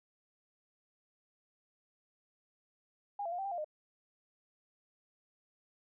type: tone with pitch steps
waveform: sine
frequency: 812 / 678 / 709 / 777 / 794 / 699 / 611 Hz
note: G#5 / E5 / F5 / G5 / G5 / F5 / D#5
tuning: -39 / +49 / +26 / -16 / +22 / +1 / -32 cents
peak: -35 dBFS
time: 3.19-3.645 s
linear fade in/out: 5 ms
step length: 65 ms
effects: none